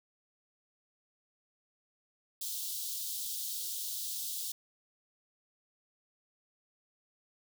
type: high-pass noise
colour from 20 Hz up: white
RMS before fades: -38 dBFS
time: 2.41-4.52 s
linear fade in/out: 5 ms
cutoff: 3300 Hz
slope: 48 dB/octave
effects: none